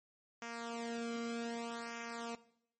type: tone with flanger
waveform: sawtooth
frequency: 233.1 Hz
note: A#3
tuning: in tune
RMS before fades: -42 dBFS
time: 0.42-2.35 s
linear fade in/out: 2 ms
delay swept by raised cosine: 0.24 to 1.13 ms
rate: 0.64 Hz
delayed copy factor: -0.8
effects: noise-tail reverb RT60 0.7 s tail -18 dB re dry + MP3 32 kbps